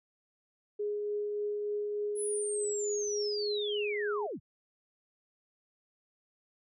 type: tone with tremolo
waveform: sine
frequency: 415.2 Hz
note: G#4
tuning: in tune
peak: -30 dBFS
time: 0.79-4.27 s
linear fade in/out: 10 ms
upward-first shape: triangle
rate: 3.4 Hz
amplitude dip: 25%
type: linear sweep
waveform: sine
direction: down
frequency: 10300 to 78.8 Hz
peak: -35 dBFS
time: 2.15-4.4 s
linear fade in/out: 50 ms
effects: none